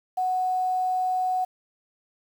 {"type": "tone", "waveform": "sine", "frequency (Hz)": 740, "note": "F#5", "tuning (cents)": 0, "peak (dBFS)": -22, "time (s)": [0.17, 1.45], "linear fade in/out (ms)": 10, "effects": ["8-bit"]}